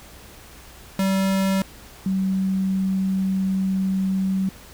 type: tone pair in turn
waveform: square / sine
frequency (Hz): 192.7 / 190.71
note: G3 / G3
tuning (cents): -29 / -47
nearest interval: unison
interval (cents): 18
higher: first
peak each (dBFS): -19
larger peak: neither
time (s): 0.99-1.62 / 2.06-4.49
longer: second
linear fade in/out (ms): 2
effects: added 60 Hz sine -49 dBFS peak until 4.73 s + pink hiss -45 dBFS RMS until 4.73 s